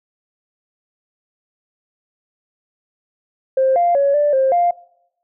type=tone with pitch steps; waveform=sine; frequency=528 / 696 / 560 / 587 / 531 / 699 Hz; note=C5 / F5 / C#5 / D5 / C5 / F5; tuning=+16 / -6 / +18 / -1 / +25 / +1 cents; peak=-11 dBFS; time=3.57-4.71 s; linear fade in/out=5 ms; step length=190 ms; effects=noise-tail reverb RT60 0.8 s tail -23 dB re dry + tanh soft clip ceiling -7 dBFS